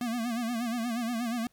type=tone with vibrato; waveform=square; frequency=234.8 Hz; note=A#3; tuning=13 cents sharp; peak=-30 dBFS; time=0.01-1.47 s; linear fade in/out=2 ms; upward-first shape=sine; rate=8.4 Hz; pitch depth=93 cents each way; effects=pink hiss -69 dBFS RMS until 1.52 s